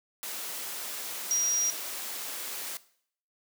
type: tone in noise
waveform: sine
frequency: 5730 Hz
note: F8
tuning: 44 cents sharp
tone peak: -23 dBFS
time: 1.31-1.7 s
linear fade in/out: 0 ms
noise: white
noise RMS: -37 dBFS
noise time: 0.23-2.77 s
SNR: +11 dB
effects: noise-tail reverb RT60 0.6 s tail -18 dB re dry + high-pass 300 Hz 12 dB/octave